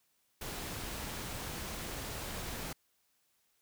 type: noise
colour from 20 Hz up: pink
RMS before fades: -41 dBFS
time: 0.41-2.73 s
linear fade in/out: 5 ms
effects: white hiss -75 dBFS RMS until 3.61 s